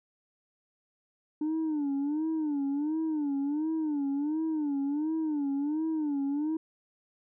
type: tone with vibrato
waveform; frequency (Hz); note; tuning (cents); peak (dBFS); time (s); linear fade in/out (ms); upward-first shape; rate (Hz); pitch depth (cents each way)
sine; 298.2; D4; +27; -25; 1.41-6.57; 5; sine; 1.4; 130
effects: tanh soft clip ceiling -26 dBFS